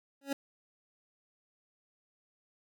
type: tone with exponential growth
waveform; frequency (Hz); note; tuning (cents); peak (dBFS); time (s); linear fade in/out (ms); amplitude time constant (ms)
25% pulse; 277.2; C#4; 0; -24; 0.21-0.33; 5; 24
effects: none